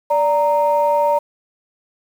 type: tone pair together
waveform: sine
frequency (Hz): 584 / 927.7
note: D5 / A#5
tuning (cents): -10 / -9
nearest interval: minor sixth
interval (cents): 801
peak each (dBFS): -15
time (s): 0.1-1.19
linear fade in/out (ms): 10
effects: tanh soft clip ceiling -6 dBFS + 7-bit